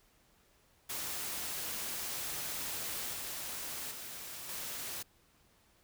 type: noise with level steps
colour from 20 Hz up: white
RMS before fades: -39 / -41 / -45 / -41 dBFS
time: 0.89-5.03 s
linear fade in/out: 10 ms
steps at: 3.13 / 3.91 / 4.49 s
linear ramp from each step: 2 ms
effects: pink hiss -68 dBFS RMS until 5.83 s